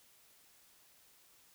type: silence
effects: white hiss -65 dBFS RMS until 1.54 s